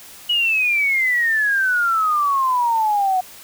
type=exponential sweep; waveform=sine; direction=down; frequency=2937 to 730 Hz; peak=-15 dBFS; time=0.29-3.21 s; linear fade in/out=10 ms; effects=white hiss -41 dBFS RMS until 3.43 s